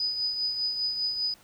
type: tone with tremolo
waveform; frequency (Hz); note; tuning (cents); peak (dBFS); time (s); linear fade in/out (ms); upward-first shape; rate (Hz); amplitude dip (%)
sine; 4978; D#8; 0; -24; 0-1.34; 2; triangle; 5; 55
effects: pink hiss -57 dBFS RMS until 1.43 s